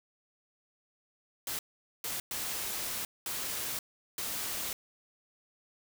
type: noise bursts at uneven times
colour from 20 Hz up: white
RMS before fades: -36 dBFS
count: 5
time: 1.47-1.59 / 2.04-2.2 / 2.31-3.05 / 3.26-3.79 / 4.18-4.73 s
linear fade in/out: 2 ms
effects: none